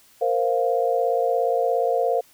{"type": "chord", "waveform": "sine", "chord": "Bb suspended second", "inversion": "none", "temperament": "equal", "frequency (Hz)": [466.2, 523.3, 698.5], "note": ["Bb4", "C5", "F5"], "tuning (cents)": [0, 0, 0], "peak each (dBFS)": -23, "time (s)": [0.21, 2.21], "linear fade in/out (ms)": 10, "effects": ["white hiss -55 dBFS RMS until 2.33 s"]}